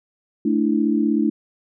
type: chord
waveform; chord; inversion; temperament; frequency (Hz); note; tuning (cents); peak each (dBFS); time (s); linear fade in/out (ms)
sine; A suspended fourth; none; equal; 220 / 293.7 / 329.6; A3 / D4 / E4; 0 / 0 / 0; -20 / -20 / -22; 0.45-1.3; 5
effects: none